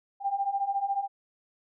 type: beating tone pair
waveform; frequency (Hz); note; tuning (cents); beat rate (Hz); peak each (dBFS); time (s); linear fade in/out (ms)
sine; 784 / 798; G5 / G5; 0 / +31; 14; -31 / -28; 0.2-1.08; 50
effects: none